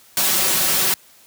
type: noise with comb filter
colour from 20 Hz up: white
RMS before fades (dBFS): -18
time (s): 0.17-0.94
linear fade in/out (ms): 2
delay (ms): 5.3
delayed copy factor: +0.75
effects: white hiss -50 dBFS RMS until 1.26 s + high-pass 60 Hz 12 dB/octave